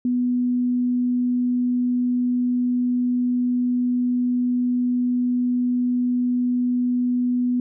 sine tone, 246.9 Hz, B3, in tune, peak -18 dBFS, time 0.05-7.6 s, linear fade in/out 2 ms, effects none

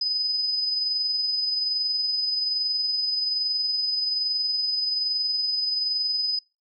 sine tone with amplitude modulation, 5010 Hz, D#8, 11 cents sharp, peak -21 dBFS, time 0.01-6.39 s, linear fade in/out 5 ms, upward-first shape sine, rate 21.2 Hz, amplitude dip 35%, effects noise-tail reverb RT60 0.3 s tail -26 dB re dry

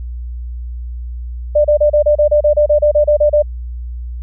sine tone bursts, 595 Hz, D5, 22 cents sharp, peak -7 dBFS, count 15, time 1.55-3.424 s, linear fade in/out 10 ms, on 96 ms, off 31 ms, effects added 60 Hz sine -22 dBFS peak until 4.22 s

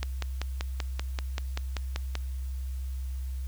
click train, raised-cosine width 0.2 ms, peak -15 dBFS, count 12, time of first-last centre 0.03-2.154 s, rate 5.18 Hz, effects added 65 Hz sine -31 dBFS peak until 3.47 s + white hiss -56 dBFS RMS until 3.47 s

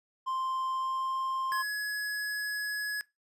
triangle tone with pitch glide, 1046.5 to 1054.4 Hz, C6 to C6, 0 to +13 cents, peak -28 dBFS, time 0.26-1.63 s, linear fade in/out 20 ms, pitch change +13 cents, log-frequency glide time 0.69-1.16 s
square tone, 1686 Hz, G#6, 26 cents sharp, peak -32 dBFS, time 1.52-3.01 s, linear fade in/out 0 ms
effects noise-tail reverb RT60 0.2 s tail -21 dB re dry + resampled to 32000 Hz

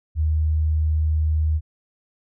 sine tone, 77.78 Hz, D#2, in tune, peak -17 dBFS, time 0.15-1.61 s, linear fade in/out 50 ms, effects none

